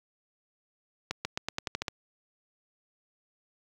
accelerating click train, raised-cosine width 0.2 ms, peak -13 dBFS, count 9, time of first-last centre 1.11-1.882 s, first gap 140 ms, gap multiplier 0.89, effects high-pass 60 Hz 12 dB/octave + 9-bit

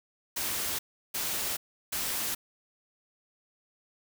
white noise bursts, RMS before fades -32 dBFS, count 3, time 0.36-2.35 s, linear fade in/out 10 ms, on 430 ms, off 350 ms, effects none

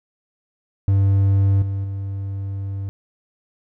triangle tone with level steps, 98.1 Hz, G2, 2 cents sharp, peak -11 / -19 / -22 dBFS, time 0.88-2.89 s, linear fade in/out 0 ms, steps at 1.62 / 1.84 s, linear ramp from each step 2 ms, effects none

